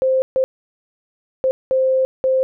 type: tone bursts at uneven times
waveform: sine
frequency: 523.3 Hz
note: C5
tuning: in tune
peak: -13 dBFS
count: 5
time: 0.02-0.22 / 0.36-0.44 / 1.44-1.51 / 1.71-2.05 / 2.24-2.43 s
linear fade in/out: 0 ms
effects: none